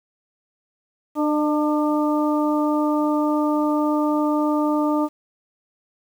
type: harmonic tone with a mistuned harmonic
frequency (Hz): 299.4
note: D4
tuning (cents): +33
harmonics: 1 / 2 / 3 / 4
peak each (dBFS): -19 / -25 / -27 / -28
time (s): 1.15-5.09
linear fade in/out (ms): 50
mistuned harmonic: 2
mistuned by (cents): +18
effects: 8-bit